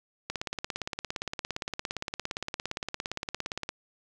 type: click train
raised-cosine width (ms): 0.2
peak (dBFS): -15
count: 60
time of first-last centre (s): 0.3-3.691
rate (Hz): 17.4
effects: none